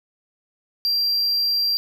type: tone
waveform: triangle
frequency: 4734 Hz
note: D8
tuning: 13 cents sharp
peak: -17 dBFS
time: 0.85-1.77 s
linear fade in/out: 0 ms
effects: none